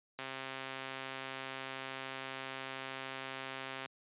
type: click train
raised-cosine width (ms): 0.3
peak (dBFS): -25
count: 489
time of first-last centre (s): 0.19-3.859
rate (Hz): 133
effects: high-pass 150 Hz 12 dB/octave + resampled to 8000 Hz